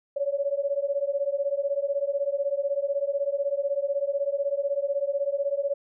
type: beating tone pair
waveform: sine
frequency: 554.4 / 570.4 Hz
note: C#5 / C#5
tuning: 0 / +49 cents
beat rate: 16 Hz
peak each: -27 dBFS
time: 0.16-5.74 s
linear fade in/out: 10 ms
effects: none